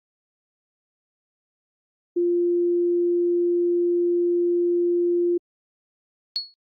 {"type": "tone", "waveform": "sine", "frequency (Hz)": 348.6, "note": "F4", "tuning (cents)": -3, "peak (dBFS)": -18, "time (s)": [2.16, 5.38], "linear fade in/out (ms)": 10}
{"type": "tone with exponential decay", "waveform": "sine", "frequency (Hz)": 4361, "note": "C#8", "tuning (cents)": -29, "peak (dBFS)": -19, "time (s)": [6.36, 6.54], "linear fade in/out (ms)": 0, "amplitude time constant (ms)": 39}
{"effects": ["Opus 32 kbps"]}